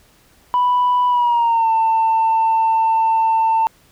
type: tone with pitch glide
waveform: sine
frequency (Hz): 987.8 to 895.4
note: B5 to A5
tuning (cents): 0 to +30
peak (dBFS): -11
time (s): 0.54-3.67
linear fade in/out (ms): 0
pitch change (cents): -170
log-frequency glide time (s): 1.08-1.71
effects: tanh soft clip ceiling -10 dBFS + pink hiss -53 dBFS RMS until 3.91 s